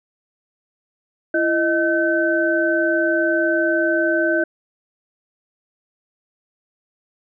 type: tone cluster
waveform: sine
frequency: 335.6 / 623 / 1531 Hz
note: E4 / D#5 / G6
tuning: +31 / +2 / -41 cents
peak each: -20 dBFS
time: 1.34-4.44 s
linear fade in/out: 5 ms
effects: none